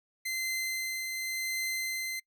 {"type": "tone with tremolo", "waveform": "sawtooth", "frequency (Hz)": 2069, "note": "C7", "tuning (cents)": -20, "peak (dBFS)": -27, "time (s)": [0.25, 2.2], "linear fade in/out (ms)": 10, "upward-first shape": "triangle", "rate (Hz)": 0.9, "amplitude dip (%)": 35, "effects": ["noise-tail reverb RT60 0.1 s tail -24 dB re dry"]}